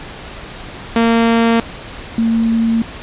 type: tone pair in turn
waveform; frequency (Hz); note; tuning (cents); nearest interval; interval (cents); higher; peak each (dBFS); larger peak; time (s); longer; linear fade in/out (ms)
sawtooth / sine; 230 / 227.5; A#3 / A#3; -23 / -42; unison; 19; first; -6 / -11; first; 0.96-1.6 / 2.18-2.82; neither; 2
effects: pink hiss -31 dBFS RMS until 3.02 s + resampled to 8000 Hz